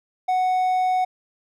triangle tone, 740 Hz, F#5, in tune, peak -16 dBFS, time 0.28-1.05 s, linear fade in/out 10 ms, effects none

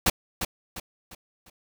pink noise with echo, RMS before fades -20 dBFS, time 0.06-0.1 s, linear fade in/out 5 ms, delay 350 ms, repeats 4, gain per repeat -8 dB, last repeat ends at 1.5 s, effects none

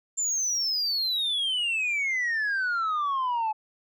sine exponential sweep, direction down, 7270 to 851 Hz, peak -22 dBFS, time 0.17-3.53 s, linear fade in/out 20 ms, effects tanh soft clip ceiling -23 dBFS

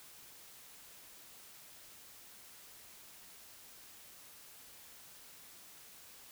silence, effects white hiss -56 dBFS RMS until 6.31 s

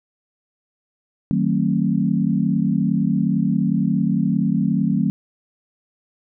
sine chord, D# diminished seventh, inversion none, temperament just, 155.56 / 186.68 / 224 / 268.8 Hz, D#3 / F#3 / A3 / C4, 0 / +16 / +31 / +47 cents, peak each -23 / -20 / -21 / -24 dBFS, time 1.31-5.1 s, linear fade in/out 0 ms, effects none

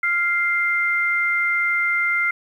sine tone pair together, 1396.9 / 2093 Hz, F6 / C7, 0 / 0 cents, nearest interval perfect fifth, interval 700 cents, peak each -22 / -19 dBFS, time 0.03-2.31 s, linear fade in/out 5 ms, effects 9-bit

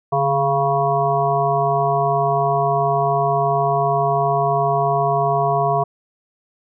harmonic tone with a mistuned harmonic, 138.59 Hz, C#3, in tune, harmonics 1 / 3 / 5 / 7 / 8, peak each -23 / -23 / -18 / -23 / -24 dBFS, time 0.12-5.84 s, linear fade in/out 10 ms, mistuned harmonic 1, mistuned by +50 cents, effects none

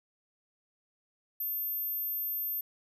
sine tone, 13360 Hz, G#9, 9 cents sharp, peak -31 dBFS, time 1.4-2.61 s, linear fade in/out 5 ms, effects 12-bit

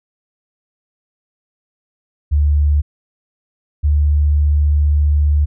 sine tone pair in turn, 73.42 / 73.76 Hz, D2 / D2, 0 / +8 cents, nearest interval unison, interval 8 cents, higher second, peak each -10 dBFS, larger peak neither, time 2.31-2.82 / 3.83-5.46 s, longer second, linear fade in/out 20 ms, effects none

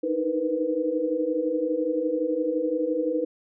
sine tone cluster, 305.1 / 316.9 / 473 / 498.6 Hz, D#4 / D#4 / A#4 / B4, -34 / +32 / +25 / +16 cents, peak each -31 / -28 / -31 / -26 dBFS, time 0.03-3.25 s, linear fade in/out 10 ms, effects none

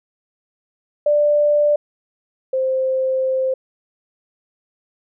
sine tone pair in turn, 590 / 523.2 Hz, D5 / C5, +8 / 0 cents, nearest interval major second, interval 208 cents, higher first, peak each -12 / -16 dBFS, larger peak first, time 1.06-1.76 / 2.53-3.54 s, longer second, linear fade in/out 5 ms, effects none

